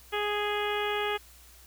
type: harmonic tone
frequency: 415.3 Hz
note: G#4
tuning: in tune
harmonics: 1 / 2 / 3 / 4 / 5 / 6 / 7 / 8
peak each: -31 / -34 / -36 / -37 / -38 / -39 / -39 / -40 dBFS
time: 0.12-1.18 s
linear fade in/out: 20 ms
effects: added 60 Hz sine -55 dBFS peak until 1.66 s + white hiss -55 dBFS RMS until 1.66 s